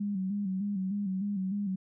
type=tone with vibrato; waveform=sine; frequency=196 Hz; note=G3; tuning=in tune; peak=-29 dBFS; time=0-1.76 s; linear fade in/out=10 ms; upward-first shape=square; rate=3.3 Hz; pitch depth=68 cents each way; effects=none